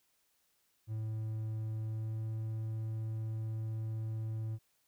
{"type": "tone with pitch glide", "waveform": "triangle", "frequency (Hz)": [109.7, 110.53], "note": ["A2", "A2"], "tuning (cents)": [-5, 8], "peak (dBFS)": -33, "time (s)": [0.87, 4.59], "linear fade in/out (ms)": 50, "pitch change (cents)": 13, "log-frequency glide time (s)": [1.79, 2.27], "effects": ["white hiss -75 dBFS RMS until 4.87 s"]}